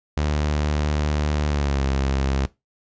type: tone with pitch glide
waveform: sawtooth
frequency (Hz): 74.6 to 67.62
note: D2 to C#2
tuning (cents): +28 to -42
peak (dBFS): -16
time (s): 0.17-2.46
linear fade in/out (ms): 0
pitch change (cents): -170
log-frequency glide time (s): 1.46-1.83
effects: noise-tail reverb RT60 0.2 s tail -19 dB re dry + resampled to 16000 Hz